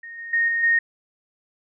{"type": "tone with level steps", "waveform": "sine", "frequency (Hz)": 1853, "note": "A#6", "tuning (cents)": -11, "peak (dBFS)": [-35, -32, -17, -20, -15], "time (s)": [0.03, 0.79], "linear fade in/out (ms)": 5, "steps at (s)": [0.18, 0.33, 0.48, 0.63], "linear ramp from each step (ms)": 5, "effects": []}